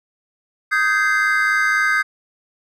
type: chord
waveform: triangle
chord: Ab major seventh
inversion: second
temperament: just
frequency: 1245.9 / 1557.4 / 1661.2 / 2077 Hz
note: Eb6 / G6 / Ab6 / C7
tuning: +2 / -12 / 0 / -13 cents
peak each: -20 / -16 / -22 / -20 dBFS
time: 0.71-2.03 s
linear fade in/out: 20 ms
effects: none